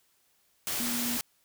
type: tone in noise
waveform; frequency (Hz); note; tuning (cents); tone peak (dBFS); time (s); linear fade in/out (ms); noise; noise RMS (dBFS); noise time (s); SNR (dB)
sine; 240; B3; -49; -33; 0.8-1.17; 0; white; -32; 0.67-1.21; -4
effects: white hiss -69 dBFS RMS until 1.44 s